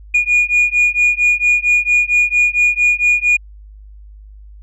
sine beating tone pair, 2440 / 2444.4 Hz, D#7 / D#7, -34 / -31 cents, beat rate 4.4 Hz, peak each -12 dBFS, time 0.14-3.37 s, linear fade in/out 10 ms, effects tanh soft clip ceiling -7 dBFS + added 51 Hz sine -35 dBFS peak until 4.62 s

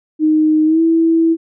sine tone with pitch glide, 310 to 328.1 Hz, D#4 to E4, -6 to -8 cents, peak -9 dBFS, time 0.19-1.37 s, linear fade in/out 50 ms, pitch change +98 cents, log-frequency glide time 0.65-0.81 s, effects none

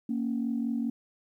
sine tone pair together, 232.3 / 277.2 Hz, A#3 / C#4, -6 / 0 cents, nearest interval minor third, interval 306 cents, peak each -28 / -32 dBFS, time 0.09-0.9 s, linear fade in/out 5 ms, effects tanh soft clip ceiling -20 dBFS + 11-bit

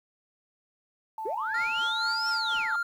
sine tone, 880 Hz, A5, in tune, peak -32 dBFS, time 1.18-2.76 s, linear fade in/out 2 ms
sine linear two-way sweep, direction up then down, 336.4 to 5440 to 1119 Hz, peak -29 dBFS, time 1.25-2.76 s, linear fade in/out 10 ms, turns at 2.29 s
triangle tone with tremolo, 1396.9 Hz, F6, in tune, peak -23 dBFS, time 1.54-2.83 s, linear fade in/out 5 ms, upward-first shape sine, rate 4.2 Hz, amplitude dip 45%
effects tanh soft clip ceiling -20 dBFS + 10-bit

